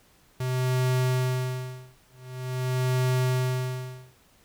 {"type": "tone with tremolo", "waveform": "square", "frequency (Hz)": 127.8, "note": "C3", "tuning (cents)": -40, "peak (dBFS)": -22, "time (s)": [0.4, 4.21], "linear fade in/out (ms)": 5, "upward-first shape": "sine", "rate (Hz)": 0.46, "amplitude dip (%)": 100, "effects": ["pink hiss -60 dBFS RMS until 4.44 s"]}